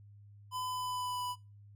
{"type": "tone with pitch glide", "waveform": "square", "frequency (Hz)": [1008, 990.7], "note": ["B5", "B5"], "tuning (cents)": [35, 5], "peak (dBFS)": -36, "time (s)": [0.51, 1.36], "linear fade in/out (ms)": 50, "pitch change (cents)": -30, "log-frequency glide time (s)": [0.66, 1.24], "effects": ["noise-tail reverb RT60 0.3 s tail -22 dB re dry", "added 102 Hz sine -53 dBFS peak until 1.75 s"]}